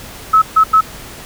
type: tone bursts at uneven times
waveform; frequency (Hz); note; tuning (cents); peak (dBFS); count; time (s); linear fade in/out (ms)
sine; 1294; E6; -32; -5; 3; 0.33-0.42 / 0.56-0.64 / 0.73-0.81; 10
effects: pink hiss -33 dBFS RMS until 1.25 s